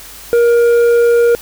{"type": "tone with tanh clipping", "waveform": "sine", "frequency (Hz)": 472, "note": "A#4", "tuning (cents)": 22, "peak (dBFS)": -8, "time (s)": [0.33, 1.35], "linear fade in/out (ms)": 0, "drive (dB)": 6, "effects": ["added 50 Hz sine -42 dBFS peak until 1.41 s", "white hiss -34 dBFS RMS until 1.41 s"]}